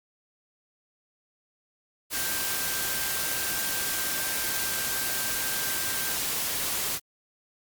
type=tone in noise; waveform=sine; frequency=1574 Hz; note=G6; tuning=7 cents sharp; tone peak=-37 dBFS; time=2.12-6.18 s; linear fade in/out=50 ms; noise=white; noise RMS=-29 dBFS; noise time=2.1-7 s; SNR=-11 dB; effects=Opus 48 kbps